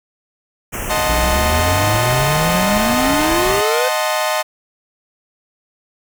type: band-stop noise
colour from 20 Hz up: pink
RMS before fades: -24 dBFS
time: 0.72-3.62 s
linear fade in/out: 20 ms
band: 3100 to 5700 Hz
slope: 96 dB/octave
type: chord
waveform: sawtooth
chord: D# diminished seventh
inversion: none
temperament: equal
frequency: 622.3 / 740 / 880 / 1046.5 Hz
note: D#5 / F#5 / A5 / C6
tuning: 0 / 0 / 0 / 0 cents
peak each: -15 / -20 / -19 / -20 dBFS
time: 0.89-4.43 s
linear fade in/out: 20 ms
type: exponential sweep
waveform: square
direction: up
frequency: 55 to 520 Hz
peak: -18 dBFS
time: 1.09-3.89 s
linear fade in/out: 10 ms
effects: none